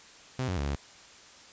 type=tone with pitch steps; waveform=sawtooth; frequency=129.1 / 91.8 / 71 / 70.6 Hz; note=C3 / F#2 / C#2 / C#2; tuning=-23 / -13 / +42 / +32 cents; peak=-25 dBFS; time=0.39-0.754 s; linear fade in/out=0 ms; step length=91 ms; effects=white hiss -52 dBFS RMS until 1.52 s + resampled to 16000 Hz